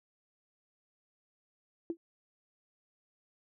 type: tone with exponential decay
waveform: sine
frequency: 334.5 Hz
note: E4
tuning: 25 cents sharp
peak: -28 dBFS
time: 1.9-1.97 s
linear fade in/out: 1 ms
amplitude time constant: 15 ms
effects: none